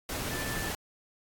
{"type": "tone in noise", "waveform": "sine", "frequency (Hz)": 1760, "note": "A6", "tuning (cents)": 0, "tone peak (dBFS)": -39, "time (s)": [0.31, 0.69], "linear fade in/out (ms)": 2, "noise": "pink", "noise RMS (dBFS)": -35, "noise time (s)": [0.09, 0.75], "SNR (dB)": -7, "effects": ["AAC 64 kbps"]}